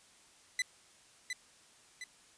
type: tone with echo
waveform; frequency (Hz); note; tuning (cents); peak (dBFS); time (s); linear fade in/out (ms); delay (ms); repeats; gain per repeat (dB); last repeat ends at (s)
sawtooth; 2004; B6; +25; -26; 0.59-0.62; 2; 710; 2; -6; 2.04
effects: white hiss -62 dBFS RMS until 2.37 s + resampled to 22050 Hz